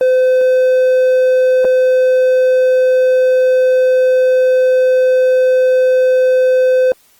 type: tone with dropouts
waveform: triangle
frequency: 512 Hz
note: C5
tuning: 38 cents flat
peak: -6 dBFS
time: 0.01-6.92 s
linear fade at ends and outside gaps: 1 ms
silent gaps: 1.646-1.65 s
effects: white hiss -51 dBFS RMS until 7.19 s + Opus 24 kbps